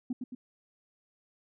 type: tone with echo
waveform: sine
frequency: 250.5 Hz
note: B3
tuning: 25 cents sharp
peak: -28 dBFS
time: 0.1-0.13 s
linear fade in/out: 5 ms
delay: 110 ms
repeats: 2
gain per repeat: -5 dB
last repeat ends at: 0.35 s
effects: tanh soft clip ceiling -26 dBFS